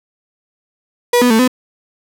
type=tone with pitch steps; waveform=35% pulse; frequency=484.5 / 246.3 / 222.5 / 253.2 Hz; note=B4 / B3 / A3 / B3; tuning=-33 / -5 / +20 / +43 cents; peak=-7 dBFS; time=1.13-1.478 s; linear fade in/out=5 ms; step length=87 ms; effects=none